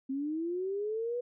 sine linear sweep, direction up, 261.6 to 493.9 Hz, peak -31 dBFS, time 0.09-1.21 s, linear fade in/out 10 ms, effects none

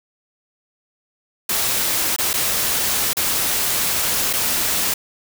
white noise with dropouts, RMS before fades -20 dBFS, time 1.49-4.94 s, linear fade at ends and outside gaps 5 ms, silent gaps 2.163-2.184 / 2.332-2.338 / 3.133-3.168 / 4.33-4.334 s, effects none

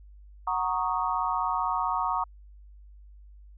sine chord, D# minor seventh, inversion first, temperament equal, 740 / 932.3 / 1108.7 / 1244.5 Hz, F#5 / A#5 / C#6 / D#6, 0 / 0 / 0 / 0 cents, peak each -32 / -29 / -30 / -32 dBFS, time 0.47-2.24 s, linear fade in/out 5 ms, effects added 50 Hz sine -47 dBFS peak until 3.57 s

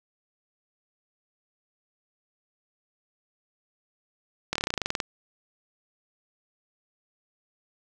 slowing click train, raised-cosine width 0.2 ms, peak -9 dBFS, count 14, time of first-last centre 4.53-5.002 s, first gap 25 ms, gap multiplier 1.06, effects none

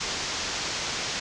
white low-pass noise, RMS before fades -31 dBFS, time 0-1.2 s, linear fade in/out 10 ms, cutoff 6700 Hz, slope 48 dB/octave, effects none

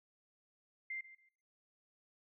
sine tone with echo, 2093 Hz, C7, in tune, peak -39 dBFS, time 0.9-1.01 s, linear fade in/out 5 ms, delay 140 ms, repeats 2, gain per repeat -14 dB, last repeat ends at 1.29 s, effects noise-tail reverb RT60 0.6 s tail -25 dB re dry

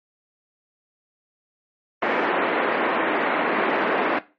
pink band-pass noise, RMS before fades -22 dBFS, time 2.02-4.19 s, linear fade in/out 5 ms, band 280 to 2200 Hz, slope 24 dB/octave, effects noise-tail reverb RT60 0.3 s tail -17 dB re dry + MP3 32 kbps

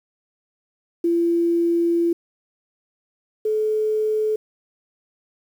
sine tone pair in turn, 339.9 / 431.2 Hz, F4 / A4, -47 / -35 cents, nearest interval major third, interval 412 cents, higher second, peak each -16 / -18 dBFS, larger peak first, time 1.04-2.13 / 3.45-4.36 s, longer first, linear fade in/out 5 ms, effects 8-bit

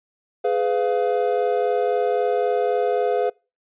triangle chord, F diminished, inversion first, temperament just, 419.1 / 502.9 / 698.5 Hz, Ab4 / Cb5 / F5, +16 / +31 / 0 cents, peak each -20 / -20 / -22 dBFS, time 0.44-3.3 s, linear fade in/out 10 ms, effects noise-tail reverb RT60 0.3 s tail -25 dB re dry + resampled to 8000 Hz

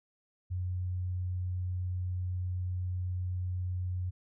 sine tone, 90.8 Hz, F#2, 32 cents flat, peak -31 dBFS, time 0.5-4.11 s, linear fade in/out 20 ms, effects none

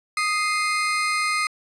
35% pulse tone pair together, 1244.5 / 2093 Hz, D#6 / C7, 0 / 0 cents, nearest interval major sixth, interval 900 cents, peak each -22 dBFS, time 0.17-1.47 s, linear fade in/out 2 ms, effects resampled to 24000 Hz

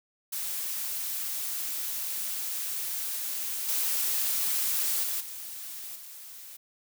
blue noise with level steps, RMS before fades -33 / -28 / -31 / -40 / -45 dBFS, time 0.32-6.57 s, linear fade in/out 10 ms, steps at 3.68 / 5.03 / 5.2 / 5.95 s, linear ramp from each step 10 ms, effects none

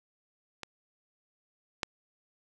clicks, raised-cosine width 0.2 ms, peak -21 / -12 dBFS, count 2, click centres 0.633 / 1.832 s, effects none

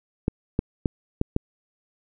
clicks, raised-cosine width 3 ms, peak -8 dBFS, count 5, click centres 0.281 / 0.591 / 0.858 / 1.214 / 1.364 s, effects none

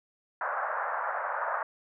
white band-pass noise, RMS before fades -32 dBFS, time 0.41-1.63 s, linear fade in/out 2 ms, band 560 to 1600 Hz, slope 48 dB/octave, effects none

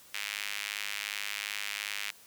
sawtooth tone with high-pass filter, 102.7 Hz, G#2, 19 cents flat, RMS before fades -37 dBFS, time 0.14-2.11 s, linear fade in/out 5 ms, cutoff 2300 Hz, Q 2, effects white hiss -56 dBFS RMS until 2.26 s + high-pass 60 Hz 12 dB/octave

